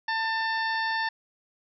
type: harmonic tone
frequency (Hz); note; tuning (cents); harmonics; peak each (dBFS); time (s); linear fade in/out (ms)
894; A5; +27; 1 / 2 / 3 / 4 / 5 / 6; -29 / -28 / -42 / -40 / -38 / -43; 0.08-1.09; 5
effects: none